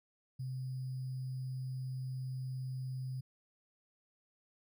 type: tone with sample-and-hold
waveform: sine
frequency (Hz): 129.8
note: C3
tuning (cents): -13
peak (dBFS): -37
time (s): 0.39-3.21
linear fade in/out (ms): 10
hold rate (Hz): 4900
effects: none